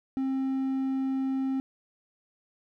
triangle tone, 266.1 Hz, C4, 29 cents sharp, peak -24 dBFS, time 0.17-1.6 s, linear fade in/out 0 ms, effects none

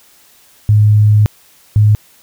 sine tone bursts at uneven times, 105.6 Hz, G#2, 29 cents sharp, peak -5 dBFS, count 2, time 0.69-1.26 / 1.76-1.95 s, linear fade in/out 0 ms, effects white hiss -47 dBFS RMS until 2.22 s

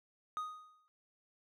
triangle tone with exponential decay, 1244.5 Hz, D#6, in tune, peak -32 dBFS, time 0.37-0.88 s, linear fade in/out 0 ms, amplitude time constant 110 ms, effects none

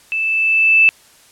sine tone with level ramp, 2637 Hz, E7, in tune, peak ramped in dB -17 to -6 dBFS, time 0.12-0.89 s, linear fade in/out 0 ms, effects white hiss -48 dBFS RMS until 1.31 s + low-pass 11000 Hz 12 dB/octave

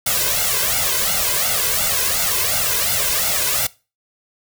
white noise with flanger, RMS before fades -19 dBFS, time 0.06-3.67 s, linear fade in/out 5 ms, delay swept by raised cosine 1.4 to 1.98 ms, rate 2.8 Hz, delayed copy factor +1, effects noise-tail reverb RT60 0.3 s tail -21 dB re dry

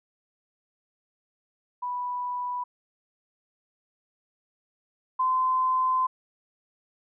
sine tone pair in turn, 986 / 1029.5 Hz, B5 / C6, -3 / -28 cents, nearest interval minor second, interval 75 cents, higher second, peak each -28 / -21 dBFS, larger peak second, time 1.82-2.64 / 5.19-6.07 s, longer second, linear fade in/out 10 ms, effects none

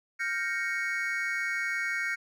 triangle chord, G half-diminished seventh, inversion third, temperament equal, 1396.9 / 1568 / 1864.7 / 2217 Hz, F6 / G6 / Bb6 / Db7, 0 / 0 / 0 / 0 cents, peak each -35 / -33 / -32 / -31 dBFS, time 0.19-2.16 s, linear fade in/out 20 ms, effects none

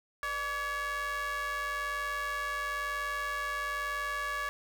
square ring-modulated tone, 273.9 Hz, C#4, 21 cents flat, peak -30 dBFS, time 0.23-4.49 s, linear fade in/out 0 ms, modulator 1420 Hz, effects none

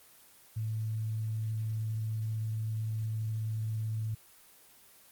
sine tone, 110 Hz, A2, in tune, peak -31 dBFS, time 0.56-4.15 s, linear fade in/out 10 ms, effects white hiss -58 dBFS RMS until 5.11 s + Opus 24 kbps

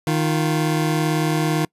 25% pulse tone pair together, 155.56 / 349.2 Hz, D#3 / F4, 0 / 0 cents, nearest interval octave + major second, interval 1400 cents, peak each -15 / -21 dBFS, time 0.07-1.65 s, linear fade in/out 2 ms, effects noise-tail reverb RT60 0.1 s tail -26 dB re dry + resampled to 32000 Hz

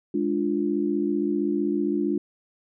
sine chord, D diminished, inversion second, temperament equal, 207.7 / 293.7 / 349.2 Hz, Ab3 / D4 / F4, 0 / 0 / 0 cents, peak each -28 / -25 / -26 dBFS, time 0.14-2.18 s, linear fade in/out 5 ms, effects none

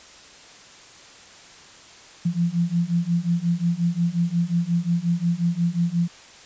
sine beating tone pair, 168.4 / 174 Hz, E3 / F3, +37 / -6 cents, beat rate 5.6 Hz, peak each -23 / -22 dBFS, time 2.25-6.08 s, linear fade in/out 10 ms, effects white hiss -46 dBFS RMS until 6.45 s + resampled to 16000 Hz

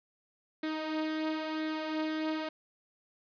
sawtooth tone with flanger, 312.7 Hz, D#4, 9 cents sharp, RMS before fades -34 dBFS, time 0.63-2.49 s, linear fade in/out 5 ms, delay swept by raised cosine 0.51 to 3.81 ms, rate 0.99 Hz, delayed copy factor +0.5, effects resampled to 11025 Hz + 10-bit

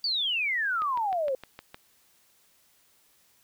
sine exponential sweep, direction down, 4699 to 508 Hz, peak -25 dBFS, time 0.04-1.35 s, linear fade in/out 2 ms
click train, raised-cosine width 0.3 ms, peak -25 dBFS, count 7, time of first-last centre 0.82-1.744 s, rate 6.49 Hz
effects white hiss -64 dBFS RMS until 3.43 s

